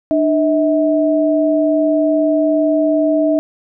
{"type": "tone pair together", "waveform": "sine", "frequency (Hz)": [300.5, 642], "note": ["D4", "E5"], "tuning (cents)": [40, -46], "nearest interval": "octave + minor second", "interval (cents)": 1314, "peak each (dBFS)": -14, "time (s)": [0.11, 3.39], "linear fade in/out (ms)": 0, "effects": []}